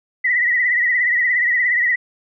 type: tone with vibrato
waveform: sine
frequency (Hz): 1950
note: B6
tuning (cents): -23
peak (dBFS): -14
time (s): 0.24-1.96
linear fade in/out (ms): 10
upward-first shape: sine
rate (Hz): 17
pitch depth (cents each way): 67
effects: none